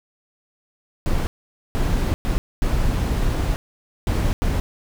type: noise bursts at uneven times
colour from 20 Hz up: brown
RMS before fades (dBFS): -20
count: 6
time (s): 1.06-1.27 / 1.75-2.14 / 2.25-2.38 / 2.62-3.56 / 4.07-4.33 / 4.42-4.6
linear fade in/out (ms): 0
effects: none